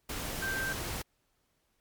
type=tone in noise; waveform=sine; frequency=1568 Hz; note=G6; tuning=in tune; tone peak=-32 dBFS; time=0.42-0.73 s; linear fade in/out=5 ms; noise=pink; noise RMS=-37 dBFS; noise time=0.09-1.02 s; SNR=+2 dB; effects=pink hiss -75 dBFS RMS until 1.8 s + MP3 96 kbps